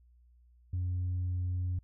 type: tone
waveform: sine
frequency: 90.2 Hz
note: F#2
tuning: 44 cents flat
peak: -28 dBFS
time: 0.73-1.79 s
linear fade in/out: 5 ms
effects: tanh soft clip ceiling -28 dBFS + added 60 Hz sine -59 dBFS peak until 1.83 s